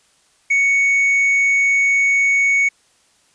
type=tone with tanh clipping; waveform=sine; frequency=2224 Hz; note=C#7; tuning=5 cents sharp; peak=-13 dBFS; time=0.5-2.69 s; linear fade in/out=10 ms; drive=3 dB; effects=white hiss -57 dBFS RMS until 3.34 s + resampled to 22050 Hz